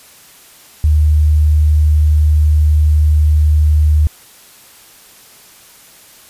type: tone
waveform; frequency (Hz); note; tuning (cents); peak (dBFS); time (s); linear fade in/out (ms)
sine; 76; D#2; -40; -7; 0.84-4.07; 0
effects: white hiss -42 dBFS RMS until 6.29 s + resampled to 32000 Hz